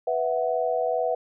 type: chord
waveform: sine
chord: B suspended fourth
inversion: none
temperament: just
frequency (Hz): 493.9 / 658.5 / 740.8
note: B4 / E5 / F#5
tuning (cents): 0 / -2 / +2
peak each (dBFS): -26 / -26 / -28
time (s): 0.07-1.15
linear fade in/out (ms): 5
effects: none